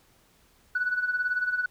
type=tone with tremolo; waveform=sine; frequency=1480 Hz; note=F#6; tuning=in tune; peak=-21 dBFS; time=0.75-1.66 s; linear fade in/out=5 ms; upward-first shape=sine; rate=18 Hz; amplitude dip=70%; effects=tanh soft clip ceiling -18 dBFS + pink hiss -62 dBFS RMS until 1.7 s